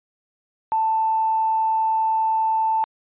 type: tone with tanh clipping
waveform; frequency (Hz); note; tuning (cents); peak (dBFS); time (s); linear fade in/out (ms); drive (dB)
triangle; 885; A5; +10; -17; 0.72-2.84; 0; 2
effects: resampled to 8000 Hz